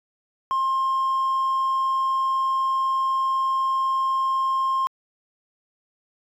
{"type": "tone", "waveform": "triangle", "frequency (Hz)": 1062, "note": "C6", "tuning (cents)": 25, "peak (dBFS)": -17, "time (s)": [0.51, 4.87], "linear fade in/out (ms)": 0, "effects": ["tanh soft clip ceiling -15 dBFS"]}